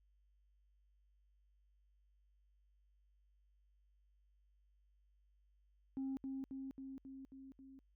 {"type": "tone with echo", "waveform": "sine", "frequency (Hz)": 268, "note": "C4", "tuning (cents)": 42, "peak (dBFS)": -37, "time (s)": [5.97, 6.17], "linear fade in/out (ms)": 0, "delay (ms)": 270, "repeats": 6, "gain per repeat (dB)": -3, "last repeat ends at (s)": 7.79, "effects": ["tanh soft clip ceiling -36 dBFS", "added 50 Hz sine -70 dBFS peak until 7.95 s"]}